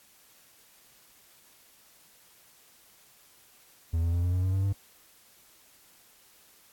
triangle tone with pitch steps, 82.41 / 84.53 / 86.71 / 88.94 / 91.23 / 93.58 / 95.99 / 98.46 Hz, E2 / E2 / F2 / F2 / F#2 / F#2 / G2 / G2, 0 / +44 / -12 / +32 / -24 / +20 / -36 / +8 cents, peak -22 dBFS, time 3.93-4.73 s, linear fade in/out 10 ms, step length 100 ms, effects white hiss -59 dBFS RMS until 6.72 s + AAC 64 kbps

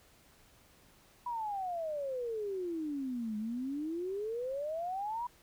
sine exponential two-way sweep, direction down then up, 987.8 to 209 to 987.8 Hz, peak -34 dBFS, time 1.26-5.27 s, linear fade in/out 5 ms, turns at 3.37 s, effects pink hiss -63 dBFS RMS until 5.42 s

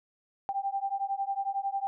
sine beating tone pair, 783 / 794 Hz, G5 / G5, -2 / +22 cents, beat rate 11 Hz, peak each -32 / -32 dBFS, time 0.49-1.87 s, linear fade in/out 0 ms, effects none

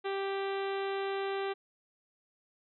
harmonic tone, 392 Hz, G4, in tune, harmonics 1 / 2 / 3 / 4 / 5 / 6 / 7 / 8 / 9 / 10, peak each -33 / -39 / -43 / -45 / -47 / -49 / -50 / -51 / -52 / -53 dBFS, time 0.04-1.54 s, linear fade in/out 20 ms, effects none

